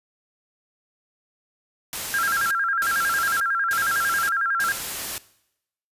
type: noise bursts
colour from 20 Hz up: white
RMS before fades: -30 dBFS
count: 4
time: 1.93-5.18 s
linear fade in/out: 0 ms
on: 580 ms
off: 310 ms
type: tone with vibrato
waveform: sine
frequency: 1481 Hz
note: F#6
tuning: 1 cent sharp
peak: -20 dBFS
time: 2.14-4.72 s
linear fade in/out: 0 ms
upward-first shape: square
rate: 11 Hz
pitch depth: 150 cents each way
effects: noise-tail reverb RT60 0.8 s tail -19 dB re dry + resampled to 32000 Hz